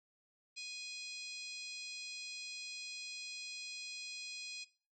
harmonic tone, 830 Hz, G#5, 1 cent flat, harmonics 3 / 4 / 5 / 6 / 7 / 8 / 9 / 10, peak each -47 / -56 / -48 / -50 / -56 / -62 / -54 / -63 dBFS, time 0.56-4.65 s, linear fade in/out 20 ms, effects noise-tail reverb RT60 0.4 s tail -19 dB re dry

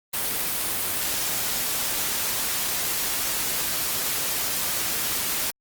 white noise, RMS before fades -26 dBFS, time 0.13-5.51 s, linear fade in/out 10 ms, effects Opus 32 kbps

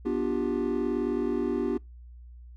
triangle chord, G dominant seventh, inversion first, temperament just, 245 / 294 / 352.8 / 392 Hz, B3 / D4 / F4 / G4, -14 / +2 / +18 / 0 cents, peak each -29 dBFS, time 0.05-1.78 s, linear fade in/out 10 ms, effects noise-tail reverb RT60 0.2 s tail -24 dB re dry + added 60 Hz sine -44 dBFS peak until 2.56 s

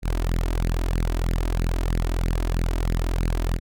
sawtooth tone with flanger, 42.19 Hz, E1, 41 cents sharp, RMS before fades -23 dBFS, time 0.02-3.6 s, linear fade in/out 50 ms, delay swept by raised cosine 0.43 to 3.23 ms, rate 3.1 Hz, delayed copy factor +0.75, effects none

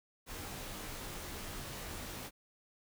pink noise with comb filter, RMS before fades -44 dBFS, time 0.26-2.31 s, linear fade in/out 50 ms, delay 18 ms, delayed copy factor -0.6, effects none

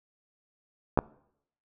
clicks, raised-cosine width 1 ms, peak -8 dBFS, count 2, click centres 0.975 / 0.989 s, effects noise-tail reverb RT60 0.7 s tail -23 dB re dry

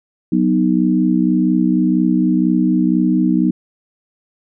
sine chord, B major, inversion second, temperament equal, 185 / 246.9 / 311.1 Hz, F#3 / B3 / D#4, 0 / 0 / 0 cents, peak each -16 / -16 / -16 dBFS, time 0.32-3.51 s, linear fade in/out 5 ms, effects none

